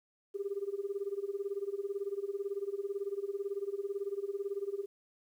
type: tone with tremolo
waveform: sine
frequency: 399.5 Hz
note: G4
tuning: 33 cents sharp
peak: -30 dBFS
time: 0.34-4.86 s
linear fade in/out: 20 ms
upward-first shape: sine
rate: 18 Hz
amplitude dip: 90%
effects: tanh soft clip ceiling -26 dBFS + 11-bit